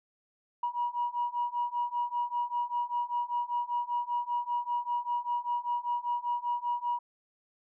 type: beating tone pair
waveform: sine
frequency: 960 / 965.1 Hz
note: B5 / B5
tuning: -49 / -40 cents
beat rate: 5.1 Hz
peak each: -32 / -31 dBFS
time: 0.63-6.99 s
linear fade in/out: 5 ms
effects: tanh soft clip ceiling -22 dBFS